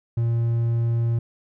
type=tone; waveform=triangle; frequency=116.54 Hz; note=A#2; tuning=in tune; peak=-17 dBFS; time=0.17-1.19 s; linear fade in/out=5 ms; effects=none